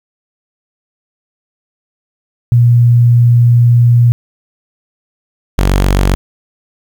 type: tone pair in turn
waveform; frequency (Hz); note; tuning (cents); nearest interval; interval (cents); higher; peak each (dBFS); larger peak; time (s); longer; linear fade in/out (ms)
sine / sawtooth; 119.6 / 47.46; A#2 / F#1; +45 / +45; octave + major third; 1600; first; -4; neither; 2.52-4.12 / 5.58-6.15; first; 0
effects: 7-bit